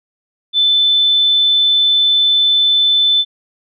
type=tone; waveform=sine; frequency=3520 Hz; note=A7; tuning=in tune; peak=-9 dBFS; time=0.53-3.25 s; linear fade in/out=50 ms; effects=none